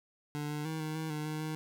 25% pulse tone with pitch steps, 148 / 149.3 / 158.6 / 155.3 / 158.6 / 151.7 / 154.2 / 155.9 Hz, D3 / D3 / D#3 / D#3 / D#3 / D#3 / D#3 / D#3, +14 / +29 / +33 / -3 / +33 / -44 / -15 / +4 cents, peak -31 dBFS, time 0.35-1.55 s, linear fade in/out 0 ms, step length 150 ms, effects none

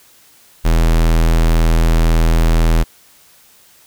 square tone, 40.96 Hz, E1, 10 cents flat, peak -10 dBFS, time 0.64-2.84 s, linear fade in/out 20 ms, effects white hiss -48 dBFS RMS until 3.86 s

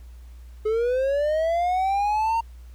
triangle linear sweep, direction up, 423.7 to 925 Hz, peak -18 dBFS, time 0.65-2.41 s, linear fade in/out 10 ms, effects added 60 Hz sine -40 dBFS peak until 2.74 s + pink hiss -60 dBFS RMS until 2.74 s

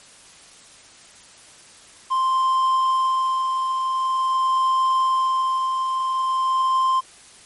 triangle tone with tremolo, 1046.5 Hz, C6, in tune, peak -14 dBFS, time 2.1-7.01 s, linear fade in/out 20 ms, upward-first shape sine, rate 0.46 Hz, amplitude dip 40%, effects white hiss -47 dBFS RMS until 7.45 s + MP3 48 kbps

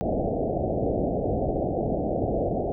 white low-pass noise, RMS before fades -26 dBFS, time 0.01-2.72 s, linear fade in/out 0 ms, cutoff 740 Hz, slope 96 dB/octave, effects none

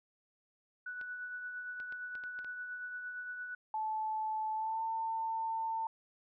sine tone with tremolo, 1480 Hz, F#6, in tune, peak -38 dBFS, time 0.86-3.55 s, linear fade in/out 5 ms, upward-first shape triangle, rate 8.7 Hz, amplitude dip 40%
clicks, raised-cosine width 0.3 ms, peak -37 dBFS, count 7, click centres 1.013 / 1.801 / 1.924 / 2.153 / 2.238 / 2.39 / 2.446 s
sine tone with pitch glide, 870 to 897.6 Hz, A5 to A5, -20 to +34 cents, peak -33 dBFS, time 3.74-5.87 s, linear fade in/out 2 ms, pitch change +54 cents, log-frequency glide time 4.54-4.83 s
effects none

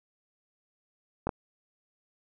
clicks, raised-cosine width 1 ms, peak -15 dBFS, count 2, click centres 1.27 / 1.292 s, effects none

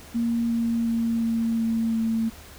sine tone with pitch steps, 233.1 / 231.5 / 229.9 / 228.3 / 226.7 / 225.2 Hz, A#3 / A#3 / A#3 / A#3 / A#3 / A3, 0 / -12 / -24 / -36 / -48 / +40 cents, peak -21 dBFS, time 0.14-2.3 s, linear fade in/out 20 ms, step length 360 ms, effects added 75 Hz sine -47 dBFS peak until 2.58 s + pink hiss -46 dBFS RMS until 2.58 s

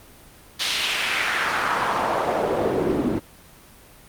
pink noise with band-pass filter sweep, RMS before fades -22 dBFS, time 0.59-3.2 s, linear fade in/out 20 ms, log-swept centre 4000 to 260 Hz, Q 1.8, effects pink hiss -48 dBFS RMS until 4.08 s + Opus 32 kbps

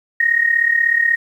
sine tone with amplitude modulation, 1866 Hz, A#6, 1 cent sharp, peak -9 dBFS, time 0.2-1.16 s, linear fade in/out 5 ms, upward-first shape sine, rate 36.4 Hz, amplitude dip 75%, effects 8-bit

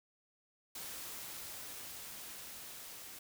white noise with level ramp, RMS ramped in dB -45 to -50 dBFS, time 0.75-3.19 s, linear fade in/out 5 ms, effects none

